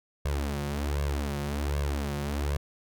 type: tone with flanger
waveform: sawtooth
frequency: 71.6 Hz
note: D2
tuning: 43 cents flat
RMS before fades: -30 dBFS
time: 0.25-2.57 s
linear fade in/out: 5 ms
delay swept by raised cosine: 1.8 to 5.6 ms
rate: 1.3 Hz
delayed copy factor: +0.95
effects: none